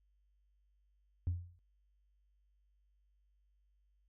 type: tone with exponential decay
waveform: sine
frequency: 87.31 Hz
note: F2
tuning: in tune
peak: -27 dBFS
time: 1.27-1.59 s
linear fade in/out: 0 ms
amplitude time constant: 69 ms
effects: tanh soft clip ceiling -29 dBFS + added 50 Hz sine -70 dBFS peak until 4.08 s